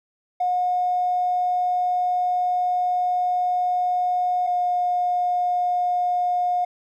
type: tone pair in turn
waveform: triangle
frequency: 722 / 716.2 Hz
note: F#5 / F5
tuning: -43 / +43 cents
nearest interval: unison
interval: 14 cents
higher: first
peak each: -15 dBFS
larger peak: neither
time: 0.4-4.47 / 4.47-6.65 s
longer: first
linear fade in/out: 10 ms
effects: tanh soft clip ceiling -17 dBFS